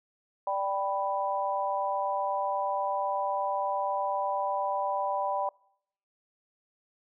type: chord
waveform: sine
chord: G major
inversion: second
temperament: equal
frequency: 587.3 / 784 / 987.8 Hz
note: D5 / G5 / B5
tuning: 0 / 0 / 0 cents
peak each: -32 / -31 / -31 dBFS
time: 0.47-5.49 s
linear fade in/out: 2 ms
effects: noise-tail reverb RT60 0.7 s tail -25 dB re dry